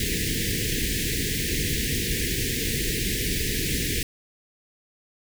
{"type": "band-stop noise", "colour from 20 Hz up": "pink", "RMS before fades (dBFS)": -26, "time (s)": [0, 4.03], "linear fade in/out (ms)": 2, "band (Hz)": [480, 1700], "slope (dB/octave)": 96, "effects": []}